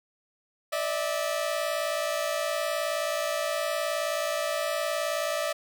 sawtooth tone pair together, 590 / 649.1 Hz, D5 / E5, +8 / -27 cents, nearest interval major second, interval 165 cents, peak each -26 dBFS, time 0.72-5.53 s, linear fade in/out 10 ms, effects none

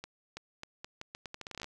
accelerating click train, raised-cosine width 0.2 ms, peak -24 dBFS, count 17, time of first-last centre 0.04-1.644 s, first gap 330 ms, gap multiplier 0.8, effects none

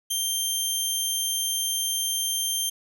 15% pulse tone, 3160 Hz, G7, 13 cents sharp, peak -17 dBFS, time 0.1-2.7 s, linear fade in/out 10 ms, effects none

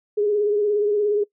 sine tone with vibrato, 415.3 Hz, G#4, in tune, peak -17 dBFS, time 0.17-1.24 s, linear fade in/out 10 ms, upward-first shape triangle, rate 17 Hz, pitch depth 49 cents each way, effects noise-tail reverb RT60 0.1 s tail -21 dB re dry

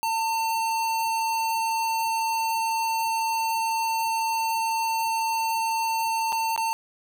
square tone with dropouts, 901 Hz, A5, 41 cents sharp, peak -24 dBFS, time 0.03-6.73 s, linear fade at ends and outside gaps 0 ms, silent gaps 6.322-6.327 / 6.562-6.577 s, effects none

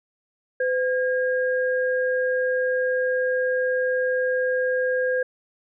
sine tone pair together, 508.3 / 1624 Hz, B4 / G#6, +50 / -39 cents, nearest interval octave + minor sixth, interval 2011 cents, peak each -21 / -26 dBFS, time 0.6-5.23 s, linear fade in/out 5 ms, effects none

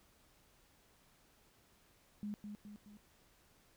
sine tone with echo, 207.7 Hz, G#3, in tune, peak -39 dBFS, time 2.23-2.34 s, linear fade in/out 0 ms, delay 210 ms, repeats 3, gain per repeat -5 dB, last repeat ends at 2.97 s, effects pink hiss -69 dBFS RMS until 3.76 s

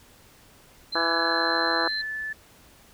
sine tone, 4100 Hz, C8, 36 cents flat, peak -28 dBFS, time 0.92-2.02 s, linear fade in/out 10 ms
harmonic tone, 166.4 Hz, E3, 17 cents sharp, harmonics 2 / 3 / 4 / 5 / 6 / 7 / 8 / 9 / 10, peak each -32 / -32 / -32 / -32 / -32 / -32 / -32 / -32 / -32 dBFS, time 0.95-1.88 s, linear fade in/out 2 ms
sine tone with pitch glide, 1700 to 1744.8 Hz, G#6 to A6, +40 to -15 cents, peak -29 dBFS, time 0.96-2.33 s, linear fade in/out 5 ms, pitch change +45 cents, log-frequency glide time 1.2-1.71 s
effects pink hiss -54 dBFS RMS until 2.93 s

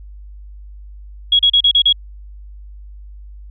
sine tone bursts, 3322 Hz, G#7, in tune, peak -8 dBFS, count 6, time 1.32-1.927 s, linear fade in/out 5 ms, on 72 ms, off 35 ms, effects added 50 Hz sine -33 dBFS peak until 3.5 s

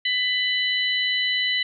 harmonic tone, 997 Hz, B5, 16 cents sharp, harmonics 2 / 3 / 4, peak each -24 / -24 / -27 dBFS, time 0.05-1.63 s, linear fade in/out 5 ms, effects none

